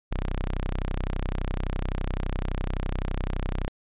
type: tone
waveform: sawtooth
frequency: 31.8 Hz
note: C1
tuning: 48 cents flat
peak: -22 dBFS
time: 0.11-3.68 s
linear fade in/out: 0 ms
effects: resampled to 8000 Hz